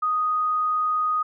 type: tone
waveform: sine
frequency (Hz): 1244.5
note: D#6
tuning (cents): 0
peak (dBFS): -20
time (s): 0.02-1.23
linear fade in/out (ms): 10
effects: none